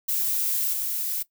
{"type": "noise with level steps", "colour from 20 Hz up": "violet", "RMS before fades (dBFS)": [-25, -28], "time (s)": [0.08, 1.23], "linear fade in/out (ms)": 10, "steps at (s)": 0.73, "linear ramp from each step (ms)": 2, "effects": ["noise-tail reverb RT60 0.1 s tail -18 dB re dry"]}